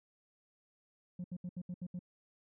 sine tone bursts, 178.7 Hz, F3, 40 cents sharp, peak -36 dBFS, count 7, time 1.19-1.992 s, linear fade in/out 5 ms, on 52 ms, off 73 ms, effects tanh soft clip ceiling -37 dBFS

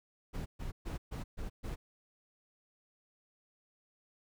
brown noise bursts, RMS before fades -39 dBFS, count 6, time 0.33-1.76 s, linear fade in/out 20 ms, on 130 ms, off 130 ms, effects none

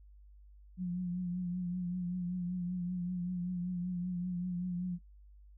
sine tone with vibrato, 178.8 Hz, F3, 41 cents sharp, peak -33 dBFS, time 0.77-4.99 s, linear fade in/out 50 ms, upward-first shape triangle, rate 5.2 Hz, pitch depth 50 cents each way, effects noise-tail reverb RT60 0.1 s tail -22 dB re dry + added 50 Hz sine -54 dBFS peak until 5.57 s

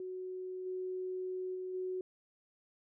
sine tone with level steps, 370 Hz, F#4, in tune, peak -39 / -36 / -38 / -35 dBFS, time 0-2.01 s, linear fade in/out 2 ms, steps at 0.65 / 1.54 / 1.73 s, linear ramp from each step 20 ms, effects none

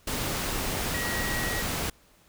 sine tone in noise, 1909 Hz, A#6, 41 cents sharp, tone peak -32 dBFS, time 0.94-1.62 s, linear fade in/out 5 ms, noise pink, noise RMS -30 dBFS, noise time 0.07-1.9 s, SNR -5 dB, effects pink hiss -60 dBFS RMS until 2.28 s

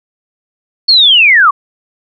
sine linear sweep, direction down, 4435 to 1072 Hz, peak -3 dBFS, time 0.88-1.51 s, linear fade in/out 10 ms, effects none

